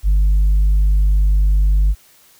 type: tone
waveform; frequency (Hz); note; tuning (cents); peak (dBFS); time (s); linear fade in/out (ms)
sine; 49.96; G1; +34; -8; 0.03-1.95; 50
effects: tanh soft clip ceiling -9 dBFS + white hiss -50 dBFS RMS until 2.39 s